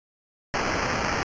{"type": "noise with sample-and-hold", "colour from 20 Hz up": "white", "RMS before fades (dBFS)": -26, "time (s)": [0.54, 1.23], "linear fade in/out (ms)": 0, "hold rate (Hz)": 3675, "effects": ["resampled to 16000 Hz"]}